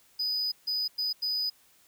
triangle tone bursts at uneven times, 4978 Hz, D#8, in tune, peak -26 dBFS, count 4, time 0.19-0.52 / 0.67-0.88 / 0.98-1.13 / 1.22-1.5 s, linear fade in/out 10 ms, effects white hiss -62 dBFS RMS until 1.87 s

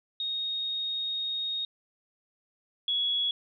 sine tone pair in turn, 3729 / 3359 Hz, A#7 / G#7, 0 / +19 cents, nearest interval major second, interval 181 cents, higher first, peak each -29 / -25 dBFS, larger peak second, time 0.2-1.65 / 2.88-3.31 s, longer first, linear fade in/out 2 ms, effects none

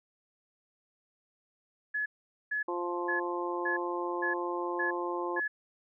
sine tone bursts, 1702 Hz, G#6, 42 cents sharp, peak -29 dBFS, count 7, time 1.94-5.48 s, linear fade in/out 10 ms, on 120 ms, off 450 ms
harmonic tone, 175.1 Hz, F3, 5 cents sharp, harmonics 2 / 3 / 4 / 5 / 6, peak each -34 / -39 / -44 / -38 / -37 dBFS, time 2.68-5.4 s, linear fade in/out 5 ms
effects none

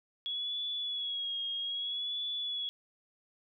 sine tone with vibrato, 3349 Hz, G#7, 14 cents sharp, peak -33 dBFS, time 0.26-2.69 s, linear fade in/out 0 ms, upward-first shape sine, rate 0.62 Hz, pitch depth 48 cents each way, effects none

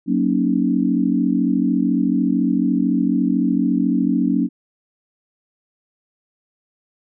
sine chord, D# minor seventh, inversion first, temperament equal, 185 / 233.1 / 277.2 / 311.1 Hz, F#3 / A#3 / C#4 / D#4, 0 / 0 / 0 / 0 cents, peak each -21 / -20 / -19 / -24 dBFS, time 0.06-4.49 s, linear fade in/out 50 ms, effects none

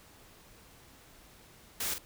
white noise with echo, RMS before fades -34 dBFS, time 1.8-1.94 s, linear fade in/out 5 ms, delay 44 ms, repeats 1, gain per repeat -7 dB, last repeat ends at 1.984 s, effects pink hiss -57 dBFS RMS until 2.05 s

